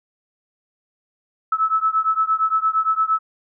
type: beating tone pair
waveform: sine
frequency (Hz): 1300 / 1308.7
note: E6 / E6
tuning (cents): -24 / -13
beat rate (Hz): 8.7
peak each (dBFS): -19 / -20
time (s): 1.52-3.19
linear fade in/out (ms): 5
effects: none